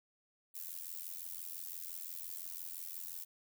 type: noise with amplitude modulation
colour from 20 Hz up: violet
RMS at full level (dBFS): -41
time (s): 0.54-3.25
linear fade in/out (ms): 20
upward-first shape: sine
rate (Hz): 85.8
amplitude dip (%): 95
effects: none